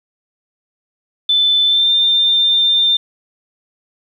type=tone with pitch glide; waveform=sine; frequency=3520 to 3596 Hz; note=A7 to A7; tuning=0 to +37 cents; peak=-10 dBFS; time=1.29-2.97 s; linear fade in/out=5 ms; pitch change=+37 cents; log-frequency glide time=1.66-1.9 s; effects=8-bit